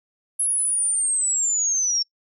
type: linear sweep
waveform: sine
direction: down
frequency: 10780 to 5430 Hz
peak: -19 dBFS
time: 0.39-2.03 s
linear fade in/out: 10 ms
effects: noise-tail reverb RT60 0.1 s tail -25 dB re dry